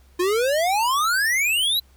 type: exponential sweep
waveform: square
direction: up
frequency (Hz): 345.5 to 4053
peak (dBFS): -19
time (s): 0.19-1.8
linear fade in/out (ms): 10
effects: added 66 Hz sine -51 dBFS peak until 1.96 s + pink hiss -60 dBFS RMS until 1.96 s